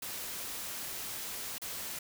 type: noise with dropouts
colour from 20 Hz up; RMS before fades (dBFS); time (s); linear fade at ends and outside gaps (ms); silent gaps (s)
white; -40; 0.02-1.99; 5; 1.583-1.617
effects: none